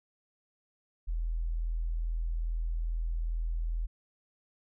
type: tone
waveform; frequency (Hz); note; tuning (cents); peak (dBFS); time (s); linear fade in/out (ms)
sine; 41.2; E1; 0; -29; 1.07-3.87; 20
effects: none